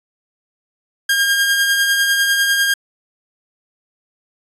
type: tone with tremolo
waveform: sawtooth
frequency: 1614 Hz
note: G#6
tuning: 50 cents flat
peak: -8 dBFS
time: 1.09-2.74 s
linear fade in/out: 5 ms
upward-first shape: triangle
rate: 10 Hz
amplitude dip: 40%
effects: resampled to 32000 Hz